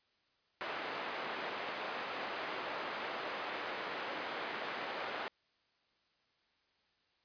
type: band-pass noise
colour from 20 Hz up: pink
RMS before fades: -41 dBFS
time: 0.61-5.28 s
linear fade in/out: 0 ms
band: 500 to 2600 Hz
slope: 12 dB/octave
effects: white hiss -75 dBFS RMS until 7.24 s + resampled to 11025 Hz